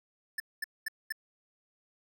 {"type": "tone bursts", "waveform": "square", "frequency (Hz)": 1760, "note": "A6", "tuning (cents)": 0, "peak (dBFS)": -32, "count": 4, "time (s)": [0.38, 1.124], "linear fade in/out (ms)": 5, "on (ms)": 21, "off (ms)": 220, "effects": []}